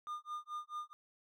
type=tone with tremolo; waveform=triangle; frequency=1212 Hz; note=D#6; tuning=46 cents flat; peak=-36 dBFS; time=0.07-0.93 s; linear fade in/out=0 ms; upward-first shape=sine; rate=4.6 Hz; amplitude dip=100%; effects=none